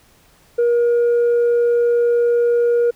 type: tone with tanh clipping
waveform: sine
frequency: 475.4 Hz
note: A#4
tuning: 34 cents sharp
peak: -13 dBFS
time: 0.58-2.91 s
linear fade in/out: 10 ms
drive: 1 dB
effects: pink hiss -53 dBFS RMS until 2.95 s